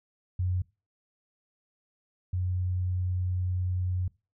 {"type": "tone pair in turn", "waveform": "sine", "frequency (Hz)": [91, 91], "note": ["F#2", "F#2"], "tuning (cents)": [-28, -28], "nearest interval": "unison", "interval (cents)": 0, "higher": "neither", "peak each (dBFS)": [-25, -26], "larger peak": "first", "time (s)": [[0.39, 0.62], [2.33, 4.08]], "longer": "second", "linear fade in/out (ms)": 5, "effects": ["noise-tail reverb RT60 0.3 s tail -23 dB re dry"]}